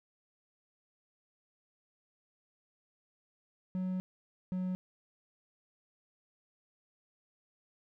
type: tone pair in turn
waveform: triangle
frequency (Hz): 185 / 184.04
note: F#3 / F#3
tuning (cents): 0 / -9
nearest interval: unison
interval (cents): 9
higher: first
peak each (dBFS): -30 / -30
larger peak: neither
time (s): 3.75-4 / 4.52-4.75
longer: first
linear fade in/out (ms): 0
effects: none